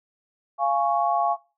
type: chord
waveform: sine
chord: Db major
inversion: first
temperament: just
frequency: 693 / 831.5 / 1108.7 Hz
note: F5 / Ab5 / Db6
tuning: -14 / +2 / 0 cents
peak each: -23 / -24 / -25 dBFS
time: 0.58-1.37 s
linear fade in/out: 50 ms
effects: noise-tail reverb RT60 0.3 s tail -19 dB re dry